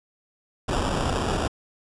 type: noise with sample-and-hold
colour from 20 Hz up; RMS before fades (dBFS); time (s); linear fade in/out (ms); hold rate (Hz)
pink; -25; 0.68-1.48; 10; 2100
effects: resampled to 22050 Hz